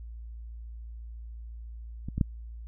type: clicks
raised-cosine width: 5 ms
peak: -22 / -18 / -11 dBFS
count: 3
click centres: 2.086 / 2.18 / 2.212 s
effects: added 57 Hz sine -39 dBFS peak until 2.67 s